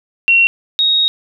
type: tone pair in turn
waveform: sine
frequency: 2734 / 3762 Hz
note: F7 / A#7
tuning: -37 / +15 cents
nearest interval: tritone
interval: 552 cents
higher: second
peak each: -7 / -10 dBFS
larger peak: first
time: 0.28-0.47 / 0.79-1.08 s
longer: second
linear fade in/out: 0 ms
effects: none